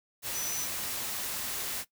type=tone in noise; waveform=sine; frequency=5960 Hz; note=F#8; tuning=12 cents sharp; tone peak=-34 dBFS; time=0.32-0.68 s; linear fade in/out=50 ms; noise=white; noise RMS=-35 dBFS; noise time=0.22-1.85 s; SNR=-2 dB; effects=noise-tail reverb RT60 0.1 s tail -17 dB re dry